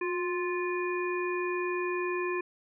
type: harmonic tone with a mistuned harmonic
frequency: 349.2 Hz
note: F4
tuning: in tune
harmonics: 1 / 3 / 5 / 7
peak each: -30 / -36 / -39 / -38 dBFS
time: 0.01-2.41 s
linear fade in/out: 5 ms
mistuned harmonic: 1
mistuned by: +49 cents
effects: none